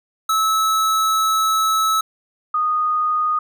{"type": "tone pair in turn", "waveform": ["square", "sine"], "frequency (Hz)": [1300, 1235.9], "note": ["E6", "D#6"], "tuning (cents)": [-24, -12], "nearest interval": "minor second", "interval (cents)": 88, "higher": "first", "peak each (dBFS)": -16, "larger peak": "neither", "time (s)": [[0.29, 2.01], [2.54, 3.39]], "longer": "first", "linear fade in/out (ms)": 5, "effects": []}